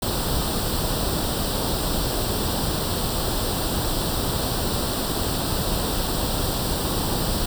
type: noise with comb filter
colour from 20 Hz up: pink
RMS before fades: -24 dBFS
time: 0.02-7.46 s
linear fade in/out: 5 ms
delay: 0.23 ms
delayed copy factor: +0.75
effects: none